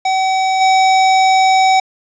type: tone with level steps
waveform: square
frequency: 760 Hz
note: F#5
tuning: 46 cents sharp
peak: -13 / -9 dBFS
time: 0.05-1.8 s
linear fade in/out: 5 ms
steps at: 0.6 s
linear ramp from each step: 20 ms
effects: resampled to 16000 Hz + 7-bit